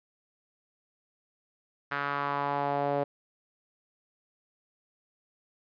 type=tone with band-pass filter sweep; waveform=sawtooth; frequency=142.3 Hz; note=C#3; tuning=46 cents sharp; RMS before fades=-30 dBFS; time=1.91-3.04 s; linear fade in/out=10 ms; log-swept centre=1500 to 580 Hz; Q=2.7; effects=resampled to 11025 Hz